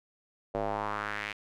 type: tone with band-pass filter sweep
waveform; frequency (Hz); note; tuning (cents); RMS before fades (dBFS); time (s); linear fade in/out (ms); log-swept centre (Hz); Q
square; 52.1; G#1; +6; -34; 0.54-1.33; 10; 570 to 2400; 2.5
effects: none